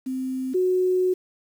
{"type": "tone pair in turn", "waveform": "sine", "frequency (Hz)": [260, 367.7], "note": ["C4", "F#4"], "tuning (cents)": [-11, -11], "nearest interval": "tritone", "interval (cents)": 600, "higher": "second", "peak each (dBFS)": [-25, -18], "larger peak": "second", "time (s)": [[0.06, 0.54], [0.54, 1.14]], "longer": "second", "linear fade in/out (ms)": 10, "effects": ["8-bit"]}